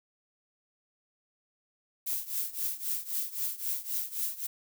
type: noise with tremolo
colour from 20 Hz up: violet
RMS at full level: -30 dBFS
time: 2.06-4.47 s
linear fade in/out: 10 ms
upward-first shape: triangle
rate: 3.8 Hz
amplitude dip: 90%
effects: none